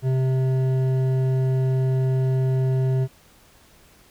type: tone with hard clipping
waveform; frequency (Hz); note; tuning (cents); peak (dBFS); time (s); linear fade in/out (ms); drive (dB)
triangle; 130.81; C3; 0; -20; 0.02-3.08; 50; 13
effects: pink hiss -54 dBFS RMS until 4.1 s